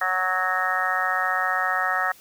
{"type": "harmonic tone", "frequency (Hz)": 185, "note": "F#3", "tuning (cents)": 0, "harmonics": [3, 4, 5, 6, 7, 8, 9, 10], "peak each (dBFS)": [-36, -28, -36, -32, -26, -35, -29, -26], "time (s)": [0.01, 2.12], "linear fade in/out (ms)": 5, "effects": ["white hiss -51 dBFS RMS until 2.2 s"]}